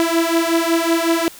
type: beating tone pair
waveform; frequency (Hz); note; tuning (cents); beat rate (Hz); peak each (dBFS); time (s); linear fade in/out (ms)
sawtooth; 329.6 / 335; E4 / E4; 0 / +28; 5.4; -14; 0-1.28; 0
effects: white hiss -40 dBFS RMS until 1.39 s